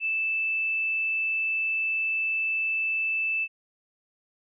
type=tone; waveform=sine; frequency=2637 Hz; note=E7; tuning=in tune; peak=-24 dBFS; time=0-3.48 s; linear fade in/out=50 ms; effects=none